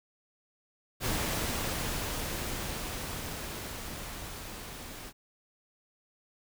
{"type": "noise with level ramp", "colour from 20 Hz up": "pink", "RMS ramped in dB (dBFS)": [-31, -44], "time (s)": [1, 5.13], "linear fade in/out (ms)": 50, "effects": []}